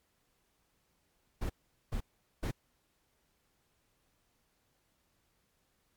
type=noise bursts; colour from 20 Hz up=brown; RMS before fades=-34 dBFS; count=3; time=1.41-2.514 s; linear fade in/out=10 ms; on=88 ms; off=420 ms; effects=pink hiss -75 dBFS RMS until 5.96 s + MP3 96 kbps